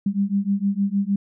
sine beating tone pair, 196 / 202.5 Hz, G3 / G#3, 0 / -43 cents, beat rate 6.5 Hz, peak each -22 dBFS, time 0.06-1.16 s, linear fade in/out 5 ms, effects none

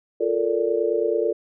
sine chord, Bb major seventh, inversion second, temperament just, 349.6 / 437 / 466.2 / 582.7 Hz, F4 / A4 / Bb4 / D5, +2 / -12 / 0 / -14 cents, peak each -26 / -23 / -24 / -27 dBFS, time 0.2-1.33 s, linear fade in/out 10 ms, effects none

